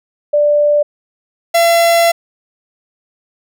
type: tone pair in turn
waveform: sine / 45% pulse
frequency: 589 / 677.6 Hz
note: D5 / E5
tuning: +5 / +48 cents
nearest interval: major second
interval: 243 cents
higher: second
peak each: -8 dBFS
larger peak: neither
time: 0.33-0.83 / 1.54-2.12 s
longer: second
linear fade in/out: 10 ms
effects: none